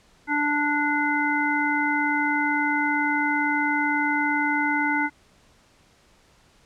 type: harmonic tone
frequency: 293.7 Hz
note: D4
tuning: in tune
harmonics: 1 / 3 / 5 / 7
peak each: -26 / -26 / -26 / -26 dBFS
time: 0.27-5.1 s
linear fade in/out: 50 ms
effects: pink hiss -58 dBFS RMS until 6.65 s + low-pass 8000 Hz 12 dB/octave